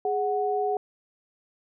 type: tone pair together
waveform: sine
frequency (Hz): 415.3 / 740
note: G#4 / F#5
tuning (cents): 0 / 0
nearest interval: minor seventh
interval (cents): 1000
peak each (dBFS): -26 / -26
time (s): 0.05-0.77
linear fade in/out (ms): 2
effects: none